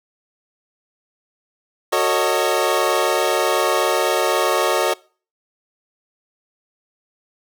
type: chord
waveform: 25% pulse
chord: D# half-diminished seventh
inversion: first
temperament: equal with one note detuned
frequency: 370 / 450.3 / 554.4 / 622.3 Hz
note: F#4 / A4 / C#5 / D#5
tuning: 0 / +40 / 0 / 0 cents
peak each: -18 dBFS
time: 1.92-4.94 s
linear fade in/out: 10 ms
effects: noise-tail reverb RT60 0.4 s tail -23 dB re dry